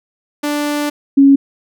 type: tone pair in turn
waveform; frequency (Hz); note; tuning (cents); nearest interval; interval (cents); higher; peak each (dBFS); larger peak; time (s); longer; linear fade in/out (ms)
sawtooth / sine; 293.7 / 276.2; D4 / C#4; 0 / -6; minor second; 106; first; -12 / -4; second; 0.43-0.9 / 1.17-1.36; first; 10
effects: none